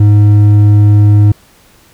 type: tone with hard clipping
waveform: sine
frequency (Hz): 103.83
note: G#2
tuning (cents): 0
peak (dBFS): -4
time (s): 0-1.32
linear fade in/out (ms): 5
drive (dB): 5
effects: pink hiss -45 dBFS RMS until 1.93 s